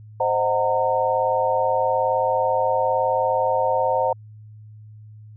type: chord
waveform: sine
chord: C half-diminished seventh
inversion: none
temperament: equal with one note detuned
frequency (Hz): 523.3 / 622.3 / 740 / 916.3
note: C5 / Eb5 / Gb5 / Bb5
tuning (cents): 0 / 0 / 0 / -30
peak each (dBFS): -22 / -25 / -25 / -22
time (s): 0.2-4.13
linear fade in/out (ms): 5
effects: added 107 Hz sine -40 dBFS peak until 5.36 s